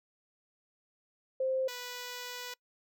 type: tone pair in turn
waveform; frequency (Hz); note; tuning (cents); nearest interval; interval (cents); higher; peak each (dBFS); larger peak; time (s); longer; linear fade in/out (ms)
sine / 5% pulse; 524 / 492.3; C5 / B4; +2 / -6; minor second; 108; first; -28 / -28; neither; 1.4-1.68 / 1.68-2.54; second; 5
effects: noise-tail reverb RT60 0.1 s tail -24 dB re dry

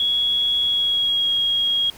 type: tone with pitch glide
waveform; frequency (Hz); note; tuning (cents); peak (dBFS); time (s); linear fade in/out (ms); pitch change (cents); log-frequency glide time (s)
sine; 3344 to 3283; G#7 to G#7; +11 to -21; -17; 0-1.9; 2; -32; 0.63-1.32
effects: pink hiss -44 dBFS RMS until 1.97 s

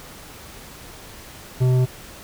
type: tone with tanh clipping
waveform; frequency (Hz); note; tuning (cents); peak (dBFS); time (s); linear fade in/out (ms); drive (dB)
sine; 127.3; C3; -47; -16; 1.6-1.86; 20; 11
effects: pink hiss -41 dBFS RMS until 2.23 s

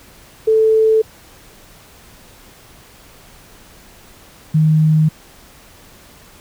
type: tone pair in turn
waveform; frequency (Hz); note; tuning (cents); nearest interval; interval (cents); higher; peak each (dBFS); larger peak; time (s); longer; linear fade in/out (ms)
sine; 440 / 155.89; A4 / D#3; 0 / +4; octave + tritone; 1796; first; -9; neither; 0.47-1.02 / 4.54-5.09; neither; 10
effects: pink hiss -44 dBFS RMS until 6.4 s

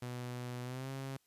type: tone with pitch glide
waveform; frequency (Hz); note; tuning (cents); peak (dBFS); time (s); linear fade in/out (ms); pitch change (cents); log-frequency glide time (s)
sawtooth; 123.47 to 134.64; B2 to C3; 0 to +50; -36; 0.02-1.17; 5; +150; 0.63-0.9
effects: white hiss -75 dBFS RMS until 1.26 s + resampled to 32000 Hz

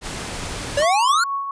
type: noise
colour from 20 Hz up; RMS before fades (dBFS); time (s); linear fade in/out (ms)
pink; -29; 0.01-0.86; 50
type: exponential sweep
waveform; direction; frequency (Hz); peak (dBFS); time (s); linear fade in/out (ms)
square; up; 554.4 to 1467; -16; 0.77-1.24; 5
type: tone with tremolo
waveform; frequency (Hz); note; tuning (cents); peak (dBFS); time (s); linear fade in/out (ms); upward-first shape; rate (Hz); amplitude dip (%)
sine; 1108.7; C#6; 0; -20; 0.82-1.51; 2; triangle; 4.3; 50
effects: resampled to 22050 Hz

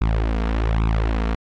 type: tone with flanger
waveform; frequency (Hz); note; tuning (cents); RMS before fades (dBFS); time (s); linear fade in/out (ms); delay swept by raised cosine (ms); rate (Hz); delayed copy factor
sawtooth; 55; A1; 0; -20; 0.01-1.35; 5; 0.8 to 4.4; 1.2; +0.8
effects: low-pass 3000 Hz 12 dB/octave + AAC 48 kbps

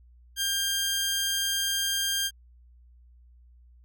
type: tone pair together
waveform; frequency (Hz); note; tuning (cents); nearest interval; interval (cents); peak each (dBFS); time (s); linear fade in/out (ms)
15% pulse; 1597 / 3194; G6 / G7; +32 / +32; octave; 1200; -23 / -23; 0.36-2.31; 50
effects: added 60 Hz sine -52 dBFS peak until 3.84 s

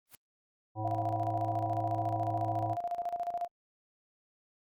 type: noise with exponential growth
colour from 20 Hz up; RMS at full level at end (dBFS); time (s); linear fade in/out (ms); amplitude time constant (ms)
white; -45; 0.07-0.15; 1; 17
type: harmonic tone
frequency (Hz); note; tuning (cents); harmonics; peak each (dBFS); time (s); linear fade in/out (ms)
108.1; A2; -30; 1 / 3 / 5 / 7 / 9; -35 / -41 / -43 / -38 / -43; 0.75-2.77; 50
type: tone with tremolo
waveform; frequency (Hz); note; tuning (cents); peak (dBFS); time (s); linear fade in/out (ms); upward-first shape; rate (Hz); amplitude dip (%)
sine; 697; F5; -4; -30; 0.84-3.48; 10; square; 14; 70
effects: Opus 24 kbps

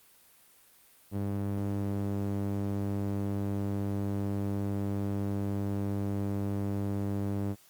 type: tone with band-pass filter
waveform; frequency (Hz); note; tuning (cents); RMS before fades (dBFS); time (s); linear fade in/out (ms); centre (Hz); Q
sawtooth; 100; G2; +35; -32; 1.11-7.56; 50; 230; 0.73
effects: white hiss -60 dBFS RMS until 7.69 s + Opus 32 kbps

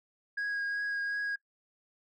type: tone with vibrato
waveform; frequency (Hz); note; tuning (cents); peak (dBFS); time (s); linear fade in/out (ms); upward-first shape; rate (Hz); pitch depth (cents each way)
sine; 1644; G#6; -18; -28; 0.37-1.36; 10; triangle; 2.7; 15
effects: noise-tail reverb RT60 0.1 s tail -20 dB re dry + tanh soft clip ceiling -30 dBFS

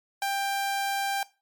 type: tone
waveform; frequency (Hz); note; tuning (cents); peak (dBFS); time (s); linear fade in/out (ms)
sawtooth; 791; G5; +15; -22; 0.22-1.23; 2
effects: noise-tail reverb RT60 0.3 s tail -20 dB re dry + MP3 96 kbps

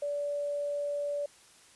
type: tone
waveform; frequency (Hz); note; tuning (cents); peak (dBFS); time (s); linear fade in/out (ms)
sine; 578; D5; -28; -30; 0.02-1.26; 5
effects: white hiss -58 dBFS RMS until 1.75 s + resampled to 24000 Hz

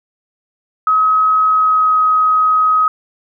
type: tone with pitch glide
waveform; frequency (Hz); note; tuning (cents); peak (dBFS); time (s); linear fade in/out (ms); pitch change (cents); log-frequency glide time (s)
sine; 1274 to 1263.7; D#6 to D#6; +41 to +26; -9; 0.87-2.88; 2; -15; 1.45-1.98
effects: none

